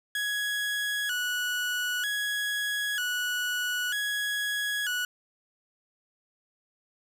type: tone with vibrato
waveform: 30% pulse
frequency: 1567 Hz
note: G6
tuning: 1 cent flat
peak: -25 dBFS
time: 0.15-5.05 s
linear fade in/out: 2 ms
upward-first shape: square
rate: 0.53 Hz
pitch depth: 110 cents each way
effects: none